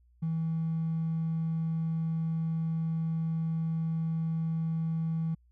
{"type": "tone with hard clipping", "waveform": "triangle", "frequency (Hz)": 162.3, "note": "E3", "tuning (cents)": -27, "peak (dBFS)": -28, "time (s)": [0.22, 5.35], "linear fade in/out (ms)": 10, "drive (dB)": 3, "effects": ["added 60 Hz sine -60 dBFS peak until 5.51 s"]}